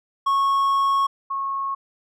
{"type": "tone pair in turn", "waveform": ["triangle", "sine"], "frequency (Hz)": [1100, 1094.4], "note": ["C#6", "C#6"], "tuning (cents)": [-14, -23], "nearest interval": "unison", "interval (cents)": 9, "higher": "first", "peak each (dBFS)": [-15, -23], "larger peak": "first", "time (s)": [[0.26, 1.07], [1.3, 1.75]], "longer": "first", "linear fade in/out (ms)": 10, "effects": []}